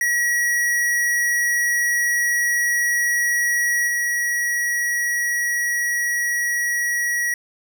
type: tone with level steps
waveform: square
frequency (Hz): 1916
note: A#6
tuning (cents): +47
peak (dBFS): -18 / -20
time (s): 0.01-7.34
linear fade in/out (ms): 2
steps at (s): 3.87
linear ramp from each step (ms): 10
effects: none